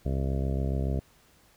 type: harmonic tone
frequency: 67.1 Hz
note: C2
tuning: 44 cents sharp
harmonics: 1 / 2 / 3 / 4 / 5 / 6 / 7 / 8 / 9 / 10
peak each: -28 / -31 / -36 / -39 / -44 / -40 / -44 / -46 / -43 / -45 dBFS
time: 0.05-1 s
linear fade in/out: 10 ms
effects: pink hiss -61 dBFS RMS until 1.56 s